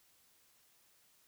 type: silence
effects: white hiss -69 dBFS RMS until 1.27 s